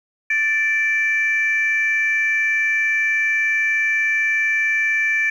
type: tone pair together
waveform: sine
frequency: 1763.4 / 2339 Hz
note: A6 / D7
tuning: +3 / -8 cents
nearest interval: perfect fourth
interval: 489 cents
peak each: -18 dBFS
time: 0.3-5.3 s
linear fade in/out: 5 ms
effects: tanh soft clip ceiling -10 dBFS + 9-bit